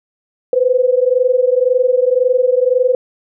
sine tone pair together, 494.1 / 516 Hz, B4 / C5, +1 / -24 cents, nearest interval minor second, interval 75 cents, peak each -13 / -13 dBFS, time 0.53-2.95 s, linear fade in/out 2 ms, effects none

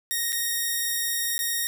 5% pulse tone with dropouts, 1864.7 Hz, A#6, in tune, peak -14 dBFS, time 0.11-1.67 s, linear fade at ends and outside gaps 0 ms, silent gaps 0.322-0.328 / 1.38-1.391 s, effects none

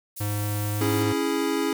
pink high-pass noise, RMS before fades -37 dBFS, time 0.16-1.03 s, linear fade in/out 10 ms, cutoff 10000 Hz, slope 12 dB/octave
square tone with pitch glide, 103.83 to 104.85 Hz, G#2 to G#2, 0 to +17 cents, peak -26 dBFS, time 0.2-1.13 s, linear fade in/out 10 ms, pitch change +17 cents, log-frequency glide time 0.57-0.98 s
square chord, C# minor, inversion none, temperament equal, 277.2 / 329.6 / 415.3 Hz, C#4 / E4 / G#4, 0 / 0 / 0 cents, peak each -28 dBFS, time 0.81-1.73 s, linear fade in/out 2 ms
effects none

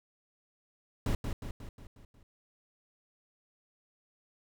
brown noise with echo, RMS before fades -29 dBFS, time 1.06-1.15 s, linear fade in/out 2 ms, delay 180 ms, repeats 6, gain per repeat -5 dB, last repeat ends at 2.23 s, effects none

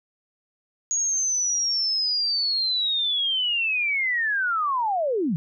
sine linear sweep, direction down, 6700 to 143.2 Hz, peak -21 dBFS, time 0.91-5.36 s, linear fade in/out 0 ms, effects none

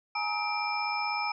sine tone cluster, 836 / 932 / 1273 / 2362 / 5190 Hz, G#5 / A#5 / D#6 / D7 / E8, +11 / -1 / +39 / +9 / -28 cents, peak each -33 / -36 / -36 / -33 / -38 dBFS, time 0.15-1.32 s, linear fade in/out 5 ms, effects none

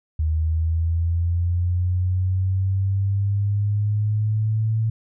sine linear sweep, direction up, 77.78 to 111.8 Hz, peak -18 dBFS, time 0.19-4.9 s, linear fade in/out 5 ms, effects none

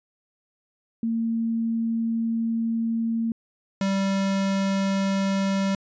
sine / square tone pair in turn, 228 / 194.91 Hz, A#3 / G3, -38 / -10 cents, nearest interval minor third, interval 272 cents, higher first, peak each -22 dBFS, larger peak neither, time 1.03-3.32 / 3.81-5.75 s, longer first, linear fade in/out 2 ms, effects resampled to 16000 Hz

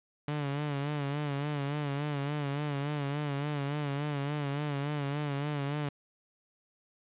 sawtooth tone with vibrato, 144.3 Hz, D3, 30 cents flat, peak -27 dBFS, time 0.28-5.89 s, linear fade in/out 2 ms, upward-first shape sine, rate 3.5 Hz, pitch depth 67 cents each way, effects resampled to 8000 Hz + 9-bit

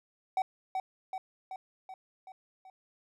triangle tone with echo, 757 Hz, F#5, 39 cents sharp, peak -24 dBFS, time 0.37-0.42 s, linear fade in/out 2 ms, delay 380 ms, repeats 6, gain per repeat -4 dB, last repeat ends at 2.7 s, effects none

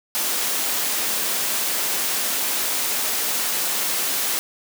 white high-pass noise, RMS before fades -23 dBFS, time 0.15-4.39 s, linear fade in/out 0 ms, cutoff 230 Hz, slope 12 dB/octave, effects none

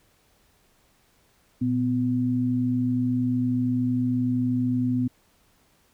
sine tone pair together, 118.1 / 251.1 Hz, A#2 / B3, +23 / +29 cents, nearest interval octave + minor second, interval 1306 cents, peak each -27 / -22 dBFS, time 1.61-5.08 s, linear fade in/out 10 ms, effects pink hiss -63 dBFS RMS until 5.93 s

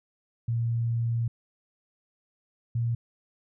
sine tone pair in turn, 116.54 / 117.28 Hz, A#2 / A#2, 0 / +11 cents, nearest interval unison, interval 11 cents, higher second, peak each -24 dBFS, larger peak neither, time 0.48-1.28 / 2.75-2.95 s, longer first, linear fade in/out 5 ms, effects none

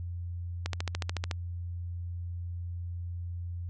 click train, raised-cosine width 0.2 ms, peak -15 dBFS, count 10, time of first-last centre 0.66-1.312 s, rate 13.8 Hz, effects added 87 Hz sine -34 dBFS peak until 3.69 s + resampled to 24000 Hz

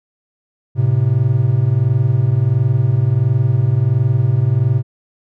triangle tone pair together, 109.6 / 131.04 Hz, A2 / C3, -6 / +3 cents, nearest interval minor third, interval 309 cents, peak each -13 / -12 dBFS, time 0.75-4.83 s, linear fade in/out 50 ms, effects none

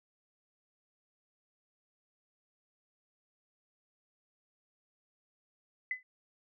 sine tone with exponential decay, 2016 Hz, B6, 35 cents sharp, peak -28 dBFS, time 5.91-6.03 s, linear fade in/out 2 ms, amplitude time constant 26 ms, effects none

